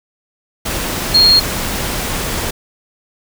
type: tone in noise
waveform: sine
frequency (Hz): 4258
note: C8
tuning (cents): +30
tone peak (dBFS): -6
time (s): 1.14-1.4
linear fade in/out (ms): 10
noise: pink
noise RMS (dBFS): -20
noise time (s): 0.65-2.51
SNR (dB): +11
effects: none